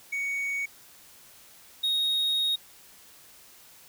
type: tone pair in turn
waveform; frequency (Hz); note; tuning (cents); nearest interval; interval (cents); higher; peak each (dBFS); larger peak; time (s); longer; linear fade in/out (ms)
triangle; 2234 / 3748; C#7 / A#7; +13 / +9; major sixth; 896; second; -26 / -22; second; 0.12-0.66 / 1.83-2.56; second; 10
effects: white hiss -53 dBFS RMS until 3.88 s